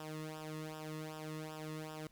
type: tone with flanger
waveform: sawtooth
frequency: 155.56 Hz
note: D#3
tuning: in tune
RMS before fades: -45 dBFS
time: 0-2.07 s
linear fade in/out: 2 ms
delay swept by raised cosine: 0.46 to 1.33 ms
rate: 2.6 Hz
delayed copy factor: -0.8
effects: pink hiss -70 dBFS RMS until 2.11 s